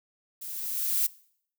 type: noise with level ramp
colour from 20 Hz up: violet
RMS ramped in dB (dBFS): -39 to -24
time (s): 0.41-1.07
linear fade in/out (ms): 10
effects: noise-tail reverb RT60 0.6 s tail -21 dB re dry